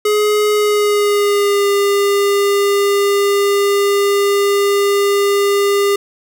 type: tone with pitch glide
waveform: square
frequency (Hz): 420 to 402.4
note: G#4 to G4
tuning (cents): +19 to +45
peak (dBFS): -12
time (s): 0.05-5.96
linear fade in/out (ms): 5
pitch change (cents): -74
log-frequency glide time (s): 0.53-1.68
effects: 9-bit